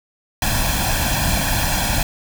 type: noise with comb filter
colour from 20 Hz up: pink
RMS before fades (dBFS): -19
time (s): 0.42-2.03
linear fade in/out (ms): 2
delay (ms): 1.2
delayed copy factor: +0.8
effects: none